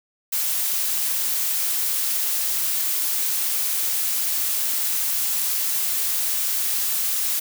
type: noise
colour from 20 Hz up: blue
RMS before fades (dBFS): -23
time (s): 0.32-7.4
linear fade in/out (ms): 10
effects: none